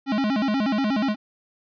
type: tone with vibrato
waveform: square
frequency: 240 Hz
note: B3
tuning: 49 cents flat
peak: -21 dBFS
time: 0.06-1.16 s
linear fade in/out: 50 ms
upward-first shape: square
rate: 8.3 Hz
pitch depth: 220 cents each way
effects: resampled to 11025 Hz